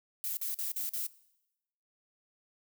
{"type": "noise bursts", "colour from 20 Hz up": "violet", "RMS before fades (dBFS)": -35, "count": 5, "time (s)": [0.24, 1.066], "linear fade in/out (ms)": 0, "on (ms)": 130, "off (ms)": 44, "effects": ["noise-tail reverb RT60 0.9 s tail -20 dB re dry"]}